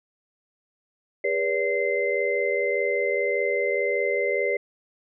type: tone cluster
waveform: sine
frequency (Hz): 405.2 / 487 / 572 / 2072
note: G#4 / B4 / D5 / C7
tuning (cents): -43 / -24 / -46 / -17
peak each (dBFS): -27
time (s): 1.24-4.57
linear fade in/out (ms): 5
effects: none